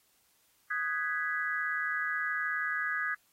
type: chord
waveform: sine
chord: G# minor seventh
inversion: second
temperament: equal with one note detuned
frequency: 1244.5 / 1502.4 / 1661.2 / 1975.5 Hz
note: D#6 / F#6 / G#6 / B6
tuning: 0 / +26 / 0 / 0 cents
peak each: -37 / -38 / -32 / -38 dBFS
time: 0.7-3.15 s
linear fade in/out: 10 ms
effects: white hiss -69 dBFS RMS until 3.32 s + AAC 48 kbps

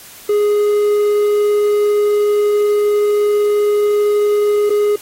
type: tone with dropouts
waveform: triangle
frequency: 415.3 Hz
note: G#4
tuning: in tune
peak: -9 dBFS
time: 0.29-4.96 s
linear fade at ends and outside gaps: 5 ms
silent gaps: 4.696-4.702 s
effects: white hiss -38 dBFS RMS until 5.01 s + AAC 48 kbps

